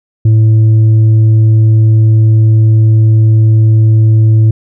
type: tone with tanh clipping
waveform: triangle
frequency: 110 Hz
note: A2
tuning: in tune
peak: -4 dBFS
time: 0.25-4.51 s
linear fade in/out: 5 ms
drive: 8 dB
effects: none